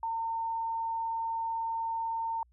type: tone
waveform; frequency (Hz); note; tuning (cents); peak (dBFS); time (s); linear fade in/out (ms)
sine; 909; A#5; -44; -30; 0.03-2.43; 2
effects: added 60 Hz sine -61 dBFS peak until 2.52 s